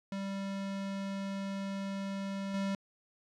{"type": "tone with level steps", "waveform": "square", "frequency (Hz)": 196, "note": "G3", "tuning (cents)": 0, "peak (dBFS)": [-36, -32], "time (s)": [0.12, 2.75], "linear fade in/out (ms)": 2, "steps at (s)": 2.54, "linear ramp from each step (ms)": 2, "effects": ["low-pass 6000 Hz 12 dB/octave", "12-bit"]}